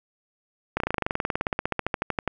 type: slowing click train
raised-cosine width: 0.5 ms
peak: -9 dBFS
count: 28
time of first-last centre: 0.77-2.277 s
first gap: 32 ms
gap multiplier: 1.04
effects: none